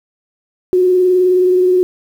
sine tone with vibrato, 365.4 Hz, F#4, 22 cents flat, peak -8 dBFS, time 0.73-1.83 s, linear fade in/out 0 ms, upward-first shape triangle, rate 19 Hz, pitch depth 32 cents each way, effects 7-bit

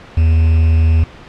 triangle tone with quantisation, 80.8 Hz, E2, 34 cents flat, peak -6 dBFS, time 0.17-1.04 s, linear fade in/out 5 ms, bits 5, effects pink hiss -37 dBFS RMS until 1.28 s + low-pass 3000 Hz 12 dB/octave

